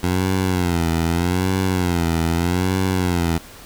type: tone with vibrato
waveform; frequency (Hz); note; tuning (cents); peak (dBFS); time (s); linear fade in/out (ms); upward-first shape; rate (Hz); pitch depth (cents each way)
15% pulse; 88.2; F2; +18; -11; 0.03-3.38; 5; sine; 0.81; 120
effects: pink hiss -41 dBFS RMS until 3.65 s